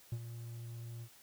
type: tone with ADSR envelope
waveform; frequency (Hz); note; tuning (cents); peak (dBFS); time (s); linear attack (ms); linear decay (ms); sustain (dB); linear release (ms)
triangle; 116.9; A#2; +5; -31; 0.12-1.09; 4; 59; -10; 65
effects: white hiss -61 dBFS RMS until 1.22 s